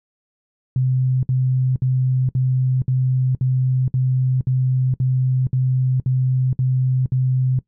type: tone bursts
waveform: sine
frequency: 129 Hz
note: C3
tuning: 24 cents flat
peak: -15 dBFS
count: 13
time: 0.76-7.59 s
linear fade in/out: 2 ms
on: 470 ms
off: 60 ms
effects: noise-tail reverb RT60 0.1 s tail -19 dB re dry